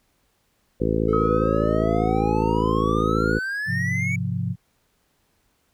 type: harmonic tone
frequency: 54.9 Hz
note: A1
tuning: 3 cents flat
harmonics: 1 / 2 / 3 / 4 / 5 / 6 / 7 / 8 / 9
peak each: -28 / -28 / -28 / -28 / -28 / -28 / -28 / -28 / -28 dBFS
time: 0.8-3.39 s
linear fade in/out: 10 ms
type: exponential sweep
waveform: triangle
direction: up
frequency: 429.1 to 2281 Hz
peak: -23 dBFS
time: 1.08-4.16 s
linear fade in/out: 5 ms
type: tone with exponential decay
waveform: sine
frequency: 1275 Hz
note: D#6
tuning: 42 cents sharp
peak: -22 dBFS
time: 1.13-3.57 s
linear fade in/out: 2 ms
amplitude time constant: 530 ms
type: chord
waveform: sine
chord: F minor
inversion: first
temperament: equal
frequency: 103.83 / 130.81 / 174.61 Hz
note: Ab2 / C3 / F3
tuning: 0 / 0 / 0 cents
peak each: -27 dBFS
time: 3.66-4.56 s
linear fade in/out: 50 ms
effects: pink hiss -67 dBFS RMS until 5.73 s